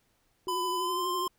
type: tone with vibrato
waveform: sine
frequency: 363.3 Hz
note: F#4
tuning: 32 cents flat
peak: -34 dBFS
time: 0.47-1.27 s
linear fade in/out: 0 ms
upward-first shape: triangle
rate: 12 Hz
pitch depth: 65 cents each way
type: tone with pitch glide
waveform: square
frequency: 1003 to 1049.2 Hz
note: B5 to C6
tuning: +26 to +4 cents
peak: -30 dBFS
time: 0.48-1.28 s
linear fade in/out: 5 ms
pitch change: +78 cents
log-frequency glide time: 0.75-1.07 s
effects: pink hiss -71 dBFS RMS until 1.38 s